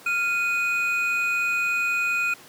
triangle tone pair together, 1395 / 2486 Hz, F6 / D#7, -2 / -2 cents, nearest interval minor seventh, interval 1000 cents, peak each -25 / -21 dBFS, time 0.06-2.34 s, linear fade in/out 5 ms, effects pink hiss -47 dBFS RMS until 2.48 s + high-pass 200 Hz 12 dB/octave

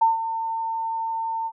sine tone with ADSR envelope, 903 Hz, A5, 45 cents sharp, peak -13 dBFS, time 0.01-1.52 s, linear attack 11 ms, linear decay 150 ms, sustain -11 dB, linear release 57 ms, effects none

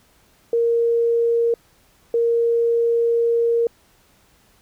sine tone bursts at uneven times, 466.2 Hz, A#4, in tune, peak -15 dBFS, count 2, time 0.53-1.54 / 2.14-3.67 s, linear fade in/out 2 ms, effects pink hiss -57 dBFS RMS until 4.61 s

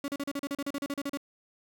35% pulse tone bursts, 281.9 Hz, C#4, 29 cents sharp, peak -29 dBFS, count 15, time 0.04-1.173 s, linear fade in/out 2 ms, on 41 ms, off 37 ms, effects none

